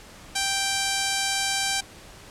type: tone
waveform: 5% pulse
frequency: 784 Hz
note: G5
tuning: in tune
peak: -11 dBFS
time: 0.35-1.81 s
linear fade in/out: 10 ms
effects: pink hiss -46 dBFS RMS until 2.3 s + low-pass 10000 Hz 12 dB/octave